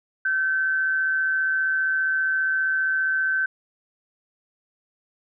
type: tone with amplitude modulation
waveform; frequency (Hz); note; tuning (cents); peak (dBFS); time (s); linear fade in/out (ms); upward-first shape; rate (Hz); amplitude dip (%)
sine; 1539; G6; -32; -18; 0.25-3.46; 5; sine; 155; 40
effects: none